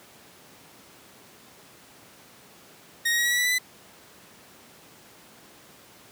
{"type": "tone with pitch steps", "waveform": "sawtooth", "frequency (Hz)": [1864.7, 1884.2, 1903.9, 1923.8, 1943.9, 1964.2, 1984.7, 2005], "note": ["A#6", "A#6", "A#6", "B6", "B6", "B6", "B6", "B6"], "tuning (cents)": [0, 18, 36, -46, -28, -10, 8, 26], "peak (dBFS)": -18, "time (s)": [3.05, 3.586], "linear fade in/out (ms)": 10, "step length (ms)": 67, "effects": ["pink hiss -51 dBFS RMS until 6.11 s", "high-pass 150 Hz 12 dB/octave"]}